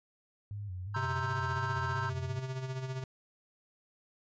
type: tone with vibrato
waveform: sine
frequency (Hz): 96.8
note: G2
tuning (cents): -21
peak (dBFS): -37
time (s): 0.51-2.39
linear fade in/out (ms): 0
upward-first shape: square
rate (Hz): 2.8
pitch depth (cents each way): 100
type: chord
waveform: triangle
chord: C dominant seventh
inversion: third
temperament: equal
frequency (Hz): 932.3 / 1046.5 / 1318.5 / 1568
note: Bb5 / C6 / E6 / G6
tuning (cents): 0 / 0 / 0 / 0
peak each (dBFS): -37 / -39 / -38 / -37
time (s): 0.94-2.1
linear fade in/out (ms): 10
type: tone with tremolo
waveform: square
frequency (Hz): 130.81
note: C3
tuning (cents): 0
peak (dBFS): -34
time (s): 0.96-3.04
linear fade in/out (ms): 2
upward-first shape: sine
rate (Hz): 15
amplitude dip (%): 55
effects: resampled to 16000 Hz